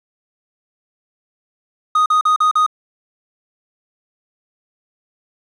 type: tone bursts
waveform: triangle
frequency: 1244.5 Hz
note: D#6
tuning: in tune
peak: -9 dBFS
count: 5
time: 1.95-2.664 s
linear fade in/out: 5 ms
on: 110 ms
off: 41 ms
effects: resampled to 24000 Hz + 8-bit